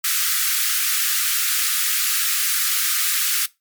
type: high-pass noise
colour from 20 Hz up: white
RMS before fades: -20 dBFS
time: 0.04-3.46 s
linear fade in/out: 5 ms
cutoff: 1200 Hz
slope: 96 dB/octave
effects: noise-tail reverb RT60 0.2 s tail -20 dB re dry + MP3 96 kbps